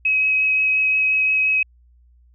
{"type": "tone with vibrato", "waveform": "sine", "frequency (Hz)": 2548, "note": "D#7", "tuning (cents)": 41, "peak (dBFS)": -15, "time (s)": [0.05, 1.63], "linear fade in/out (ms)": 5, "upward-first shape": "triangle", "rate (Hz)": 5.7, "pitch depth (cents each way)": 10, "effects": ["added 60 Hz sine -50 dBFS peak until 2.34 s"]}